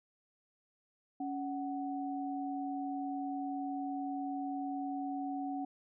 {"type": "tone pair together", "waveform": "sine", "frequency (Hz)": [279.1, 745.1], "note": ["C#4", "F#5"], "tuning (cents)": [12, 12], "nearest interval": "octave + perfect fourth", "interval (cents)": 1700, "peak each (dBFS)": [-37, -39], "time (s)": [1.2, 5.65], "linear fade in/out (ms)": 5, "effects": []}